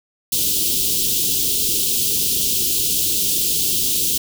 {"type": "band-stop noise", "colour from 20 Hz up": "white", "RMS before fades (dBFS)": -19, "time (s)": [0.32, 4.18], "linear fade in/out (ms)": 5, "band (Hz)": [450, 2900], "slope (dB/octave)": 48, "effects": []}